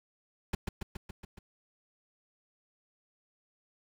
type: noise with echo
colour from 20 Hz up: brown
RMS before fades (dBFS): -31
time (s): 0.53-0.55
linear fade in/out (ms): 5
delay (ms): 140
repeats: 6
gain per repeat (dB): -3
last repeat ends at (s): 1.39
effects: none